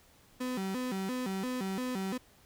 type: tone with vibrato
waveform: 35% pulse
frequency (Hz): 220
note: A3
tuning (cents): 0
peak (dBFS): -31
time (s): 0.4-2.18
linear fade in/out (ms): 10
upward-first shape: square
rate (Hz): 2.9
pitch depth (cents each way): 240
effects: pink hiss -62 dBFS RMS until 2.45 s